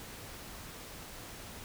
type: silence
effects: pink hiss -47 dBFS RMS until 1.64 s